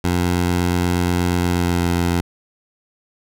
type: tone with pitch glide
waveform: 15% pulse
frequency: 88.4 to 86.78 Hz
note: F2 to F2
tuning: +22 to -10 cents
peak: -10 dBFS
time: 0.04-2.21 s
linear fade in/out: 5 ms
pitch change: -32 cents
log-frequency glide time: 1.42-1.89 s
effects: none